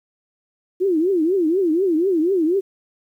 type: tone with vibrato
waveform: sine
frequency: 349.2 Hz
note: F4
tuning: in tune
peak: -15 dBFS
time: 0.8-2.61 s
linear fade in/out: 20 ms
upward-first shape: triangle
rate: 4.1 Hz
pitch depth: 260 cents each way
effects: 9-bit